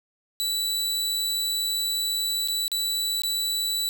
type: tone with dropouts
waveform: sawtooth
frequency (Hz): 3951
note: B7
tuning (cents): 0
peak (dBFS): -21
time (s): 0.4-3.89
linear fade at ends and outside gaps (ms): 0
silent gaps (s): 2.476-2.484 / 2.68-2.717 / 3.219-3.235
effects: none